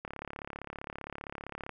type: click train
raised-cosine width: 0.5 ms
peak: -24 dBFS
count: 59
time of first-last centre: 0.05-1.693 s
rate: 35.3 Hz
effects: none